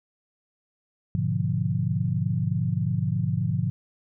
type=chord; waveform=sine; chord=G# diminished seventh; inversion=none; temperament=equal; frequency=103.83 / 123.47 / 146.83 / 174.61 Hz; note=G#2 / B2 / D3 / F3; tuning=0 / 0 / 0 / 0 cents; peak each=-28 dBFS; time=1.15-3.7 s; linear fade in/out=0 ms; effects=none